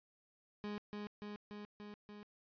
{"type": "tone with echo", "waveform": "30% pulse", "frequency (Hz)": 207.5, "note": "G#3", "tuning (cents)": -1, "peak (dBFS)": -38, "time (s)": [0.64, 0.78], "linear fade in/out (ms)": 0, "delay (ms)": 290, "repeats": 5, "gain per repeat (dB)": -2, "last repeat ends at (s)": 2.23, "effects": ["resampled to 11025 Hz"]}